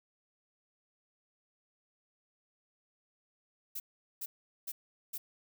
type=noise bursts; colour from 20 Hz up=violet; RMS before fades=-39 dBFS; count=4; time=3.75-5.18 s; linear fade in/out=10 ms; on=50 ms; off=410 ms; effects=none